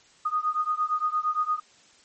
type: beating tone pair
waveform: sine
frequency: 1234 / 1242.7 Hz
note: D#6 / D#6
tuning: -15 / -3 cents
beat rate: 8.7 Hz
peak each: -26 / -27 dBFS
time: 0.25-1.6 s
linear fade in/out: 10 ms
effects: white hiss -57 dBFS RMS until 2.04 s + MP3 32 kbps